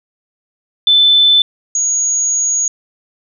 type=tone pair in turn; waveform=sine; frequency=3520 / 6680 Hz; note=A7 / G#8; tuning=0 / +9 cents; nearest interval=major seventh; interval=1109 cents; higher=second; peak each=-6 / -12 dBFS; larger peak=first; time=0.87-1.42 / 1.75-2.68 s; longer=second; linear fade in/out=2 ms; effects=none